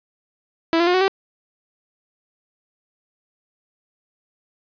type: tone with pitch steps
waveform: sawtooth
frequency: 329.6 / 343.2 / 357.4 / 372.1 / 387.5 Hz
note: E4 / F4 / F4 / F#4 / G4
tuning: 0 / -30 / +40 / +10 / -20 cents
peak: -11 dBFS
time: 0.73-1.08 s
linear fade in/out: 0 ms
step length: 70 ms
effects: resampled to 11025 Hz + 7-bit